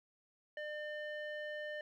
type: tone with low-pass filter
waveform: square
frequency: 600 Hz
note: D5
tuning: 37 cents sharp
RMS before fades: -43 dBFS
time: 0.57-1.81 s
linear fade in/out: 2 ms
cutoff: 2300 Hz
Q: 8.3
effects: 13-bit